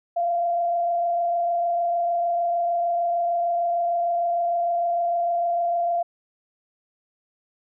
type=tone with frequency modulation; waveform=sine; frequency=690 Hz; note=F5; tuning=21 cents flat; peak=-20 dBFS; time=0.16-6.03 s; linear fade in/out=10 ms; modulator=26.6 Hz; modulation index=0.44; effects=none